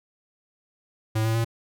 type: tone with pitch steps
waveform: square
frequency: 110 / 112.38 / 114.8 Hz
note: A2 / A2 / A#2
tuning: 0 / +37 / -26 cents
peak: -22 dBFS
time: 1.15-1.447 s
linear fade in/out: 10 ms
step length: 99 ms
effects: none